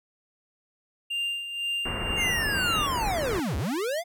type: tone with tremolo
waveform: triangle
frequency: 2794 Hz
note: F7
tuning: in tune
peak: -24 dBFS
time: 1.1-2.87 s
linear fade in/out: 10 ms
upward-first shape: sine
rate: 2 Hz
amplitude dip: 60%
type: low-pass noise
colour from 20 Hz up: pink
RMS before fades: -32 dBFS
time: 1.85-3.4 s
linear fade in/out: 5 ms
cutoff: 2200 Hz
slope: 48 dB/octave
type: linear two-way sweep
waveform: square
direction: down then up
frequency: 2192 to 58.3 to 720 Hz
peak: -27 dBFS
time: 2.16-4.04 s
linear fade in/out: 50 ms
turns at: 3.57 s
effects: none